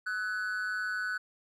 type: tone with amplitude modulation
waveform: triangle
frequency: 1492 Hz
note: F#6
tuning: 14 cents sharp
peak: -26 dBFS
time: 0.06-1.18 s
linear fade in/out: 10 ms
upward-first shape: sine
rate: 198 Hz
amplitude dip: 70%
effects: none